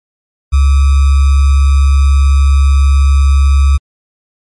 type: tone with sample-and-hold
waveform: sine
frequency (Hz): 69.3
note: C#2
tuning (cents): 0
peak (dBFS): -4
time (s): 0.52-3.78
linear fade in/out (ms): 20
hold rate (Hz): 1225
effects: MP3 48 kbps